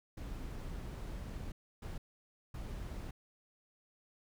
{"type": "noise bursts at uneven times", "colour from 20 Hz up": "brown", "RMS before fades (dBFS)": -43, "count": 3, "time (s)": [[0.17, 1.52], [1.82, 1.98], [2.54, 3.11]], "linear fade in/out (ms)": 5, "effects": []}